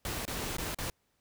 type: noise with dropouts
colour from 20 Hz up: pink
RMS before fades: -36 dBFS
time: 0.05-0.9 s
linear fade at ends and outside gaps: 1 ms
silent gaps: 0.253-0.278 / 0.568-0.583 / 0.746-0.786 s
effects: pink hiss -75 dBFS RMS until 1.2 s